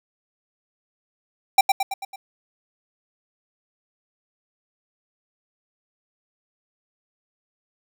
square tone with echo, 784 Hz, G5, in tune, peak -10 dBFS, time 1.58-1.61 s, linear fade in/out 5 ms, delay 110 ms, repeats 5, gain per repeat -5 dB, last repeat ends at 2.16 s, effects none

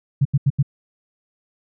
sine tone bursts, 138.59 Hz, C#3, in tune, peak -12 dBFS, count 4, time 0.21-0.628 s, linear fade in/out 10 ms, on 43 ms, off 82 ms, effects none

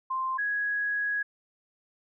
sine tone pair in turn, 1046.5 / 1664.8 Hz, C6 / G#6, 0 / +4 cents, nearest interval minor sixth, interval 804 cents, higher second, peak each -27 / -26 dBFS, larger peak second, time 0.1-0.38 / 0.38-1.23 s, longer second, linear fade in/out 10 ms, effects none

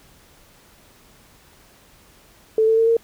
sine tone with pitch steps, 440 / 446.4 / 452.9 / 459.5 Hz, A4 / A4 / A#4 / A#4, 0 / +25 / -50 / -25 cents, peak -13 dBFS, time 2.58-2.968 s, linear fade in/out 2 ms, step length 97 ms, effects pink hiss -52 dBFS RMS until 3.03 s

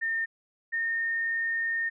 sine tone pair in turn, 1816 / 1830.7 Hz, A#6 / A#6, -46 / -32 cents, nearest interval unison, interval 14 cents, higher second, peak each -26 dBFS, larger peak neither, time 0.01-0.26 / 0.72-1.9 s, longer second, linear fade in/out 20 ms, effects none

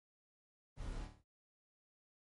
brown noise with echo, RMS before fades -45 dBFS, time 0.76-1.08 s, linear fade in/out 50 ms, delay 27 ms, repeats 6, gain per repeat -4 dB, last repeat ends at 1.242 s, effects MP3 48 kbps

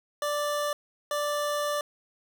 25% pulse tone bursts at uneven times, 587.3 Hz, D5, in tune, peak -23 dBFS, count 2, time 0.22-0.73 / 1.11-1.81 s, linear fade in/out 2 ms, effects none

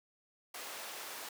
pink high-pass noise, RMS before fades -45 dBFS, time 0.54-1.29 s, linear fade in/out 5 ms, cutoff 610 Hz, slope 12 dB/octave, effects none

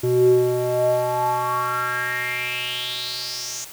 square tone with band-pass filter sweep, 123.9 Hz, B2, 6 cents sharp, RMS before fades -22 dBFS, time 0.03-3.65 s, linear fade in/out 10 ms, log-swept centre 300 to 6700 Hz, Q 5.9, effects white hiss -40 dBFS RMS until 3.72 s

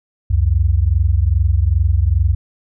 sine tone pair together, 66.9 / 89.37 Hz, C2 / F2, +39 / +40 cents, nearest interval perfect fourth, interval 501 cents, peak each -14 dBFS, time 0.3-2.35 s, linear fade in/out 10 ms, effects none

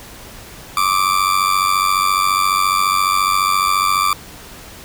40% pulse tone with amplitude modulation, 1174.7 Hz, D6, in tune, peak -9 dBFS, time 0.77-4.13 s, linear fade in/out 2 ms, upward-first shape sine, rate 94.5 Hz, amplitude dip 80%, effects pink hiss -37 dBFS RMS until 4.84 s

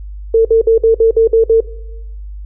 sine tone bursts, 451.1 Hz, A4, 43 cents sharp, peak -5 dBFS, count 8, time 0.34-1.605 s, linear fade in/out 5 ms, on 110 ms, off 55 ms, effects noise-tail reverb RT60 0.9 s tail -18 dB re dry + added 50 Hz sine -25 dBFS peak until 2.45 s

